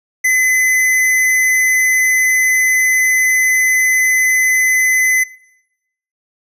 square tone, 2027 Hz, B6, 45 cents sharp, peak -11 dBFS, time 0.24-5.24 s, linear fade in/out 10 ms, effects noise-tail reverb RT60 0.9 s tail -22 dB re dry + resampled to 32000 Hz

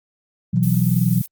sine chord, B suspended fourth, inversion none, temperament equal, 123.47 / 164.81 / 185 Hz, B2 / E3 / F#3, 0 / 0 / 0 cents, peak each -19 dBFS, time 0.53-1.22 s, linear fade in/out 10 ms
violet noise, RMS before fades -31 dBFS, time 0.63-1.26 s, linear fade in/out 0 ms
effects Opus 32 kbps

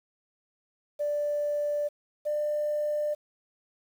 sine tone pair in turn, 587.3 / 596.5 Hz, D5 / D5, 0 / +27 cents, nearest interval unison, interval 27 cents, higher second, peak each -25 dBFS, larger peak neither, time 0.99-1.89 / 2.25-3.15 s, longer neither, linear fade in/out 20 ms, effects tanh soft clip ceiling -21 dBFS + 9-bit

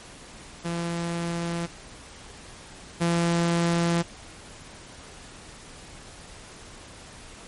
sawtooth tone pair in turn, 170 / 170 Hz, F3 / F3, -46 / -46 cents, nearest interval unison, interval 0 cents, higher neither, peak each -23 / -17 dBFS, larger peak second, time 0.64-1.67 / 3-4.03 s, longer neither, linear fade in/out 20 ms, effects pink hiss -45 dBFS RMS until 7.47 s + MP3 48 kbps

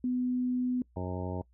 sine tone, 250.2 Hz, B3, 23 cents sharp, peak -27 dBFS, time 0.04-0.82 s, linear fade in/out 2 ms
harmonic tone, 91.2 Hz, F#2, 24 cents flat, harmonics 1 / 2 / 3 / 4 / 5 / 6 / 7 / 9 / 10, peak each -36 / -39 / -41 / -42 / -43 / -44 / -44 / -46 / -46 dBFS, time 0.96-1.42 s, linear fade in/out 5 ms
effects noise-tail reverb RT60 0.1 s tail -23 dB re dry + added 60 Hz sine -61 dBFS peak until 1.53 s

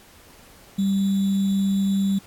sine tone with sample-and-hold, 196 Hz, G3, in tune, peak -18 dBFS, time 0.78-2.19 s, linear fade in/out 10 ms, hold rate 3675 Hz, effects pink hiss -50 dBFS RMS until 2.26 s + AAC 64 kbps

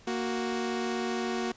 sawtooth tone pair together, 233.1 / 370 Hz, A#3 / F#4, 0 / 0 cents, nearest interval minor sixth, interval 800 cents, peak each -28 dBFS, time 0.07-1.52 s, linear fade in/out 5 ms, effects pink hiss -56 dBFS RMS until 1.56 s + resampled to 16000 Hz

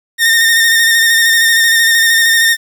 sawtooth tone with vibrato, 1829 Hz, A#6, 33 cents flat, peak -4 dBFS, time 0.18-2.57 s, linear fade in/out 50 ms, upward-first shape square, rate 13 Hz, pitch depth 23 cents each way, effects 7-bit

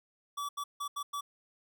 square tone bursts at uneven times, 1149 Hz, D6, 38 cents flat, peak -35 dBFS, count 5, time 0.37-0.49 / 0.57-0.64 / 0.8-0.88 / 0.96-1.03 / 1.13-1.21 s, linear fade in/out 10 ms, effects none

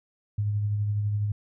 sine tone with tremolo, 103.83 Hz, G#2, in tune, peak -22 dBFS, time 0.38-1.32 s, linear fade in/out 5 ms, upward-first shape triangle, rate 12 Hz, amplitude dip 35%, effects none

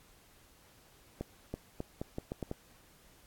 accelerating click train, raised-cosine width 2 ms, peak -23 dBFS, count 8, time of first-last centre 1.21-2.514 s, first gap 330 ms, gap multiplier 0.8, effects pink hiss -62 dBFS RMS until 3.26 s + AAC 64 kbps

